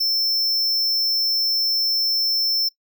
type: tone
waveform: square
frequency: 5340 Hz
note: E8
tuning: 22 cents sharp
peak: -18 dBFS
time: 0-2.69 s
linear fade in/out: 10 ms
effects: noise-tail reverb RT60 0.1 s tail -23 dB re dry